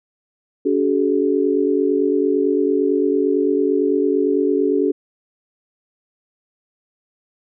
sine tone cluster, 284.6 / 377.7 / 426.6 Hz, C#4 / F#4 / G#4, +46 / +36 / +46 cents, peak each -19 dBFS, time 0.65-4.92 s, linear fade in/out 10 ms, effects none

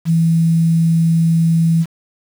sine tone with quantisation, 164.81 Hz, E3, in tune, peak -10 dBFS, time 0.05-1.86 s, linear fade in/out 50 ms, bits 6, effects none

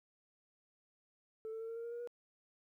sine tone with pitch steps, 441.1 / 446.5 / 451.9 / 457.4 / 463 / 468.7 / 474.4 / 480.2 Hz, A4 / A4 / A4 / A#4 / A#4 / A#4 / A#4 / B4, +4 / +25 / +46 / -33 / -12 / +9 / +30 / -49 cents, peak -39 dBFS, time 1.45-2.074 s, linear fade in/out 0 ms, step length 78 ms, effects tanh soft clip ceiling -39 dBFS + 13-bit

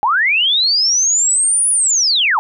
sine linear two-way sweep, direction up then down, 784 to 9956 to 784 Hz, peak -11 dBFS, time 0.03-2.39 s, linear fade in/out 0 ms, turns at 1.7 s, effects none

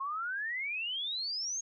sine exponential sweep, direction up, 1062 to 6630 Hz, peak -33 dBFS, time 0-1.61 s, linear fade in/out 10 ms, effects none

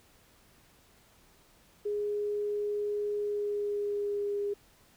sine tone with pitch glide, 414.2 to 406.8 Hz, G#4 to G#4, -5 to -36 cents, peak -29 dBFS, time 1.85-4.54 s, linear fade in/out 10 ms, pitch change -31 cents, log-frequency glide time 3.15-4.4 s, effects pink hiss -62 dBFS RMS until 4.96 s

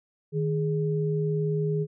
sine tone pair together, 155.56 / 415.3 Hz, D#3 / G#4, 0 / 0 cents, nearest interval octave + perfect fourth, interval 1700 cents, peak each -25 / -28 dBFS, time 0.32-1.87 s, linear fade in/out 50 ms, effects none

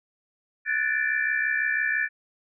sine tone cluster, 1485 / 1705 / 1771 / 2342 Hz, F#6 / G#6 / A6 / D7, +6 / +45 / +11 / -5 cents, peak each -32 / -28 / -25 / -31 dBFS, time 0.65-2.09 s, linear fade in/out 50 ms, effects none

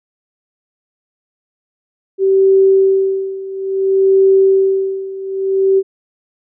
sine tone with tremolo, 386 Hz, G4, 27 cents flat, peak -6 dBFS, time 2.18-5.83 s, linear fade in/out 50 ms, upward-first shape sine, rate 0.59 Hz, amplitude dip 85%, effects none

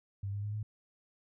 sine tone with pitch steps, 99.2 / 101.64 / 104.13 / 106.69 Hz, G2 / G#2 / G#2 / G#2, +21 / -37 / +5 / +47 cents, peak -34 dBFS, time 0.23-0.63 s, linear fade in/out 5 ms, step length 100 ms, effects none

